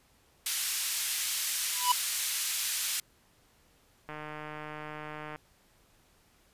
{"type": "band-pass noise", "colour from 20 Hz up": "white", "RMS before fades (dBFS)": -32, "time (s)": [0.46, 3], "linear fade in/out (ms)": 2, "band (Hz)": [2000, 13000], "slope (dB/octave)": 12}
{"type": "tone with exponential growth", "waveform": "square", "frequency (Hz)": 987.8, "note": "B5", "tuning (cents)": 0, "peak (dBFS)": -20, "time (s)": [1.71, 1.92], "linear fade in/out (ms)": 5, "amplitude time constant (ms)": 45}
{"type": "click train", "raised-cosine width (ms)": 0.5, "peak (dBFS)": -26, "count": 194, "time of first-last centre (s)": [4.09, 5.36], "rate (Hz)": 152}
{"effects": ["pink hiss -65 dBFS RMS until 6.53 s", "resampled to 32000 Hz"]}